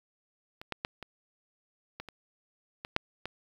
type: clicks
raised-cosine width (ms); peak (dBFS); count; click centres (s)
0.3; -27 / -17 / -15 / -25 / -23 / -28 / -22 / -9 / -20; 9; 0.615 / 0.723 / 0.849 / 1.027 / 2 / 2.087 / 2.849 / 2.964 / 3.256
effects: 8-bit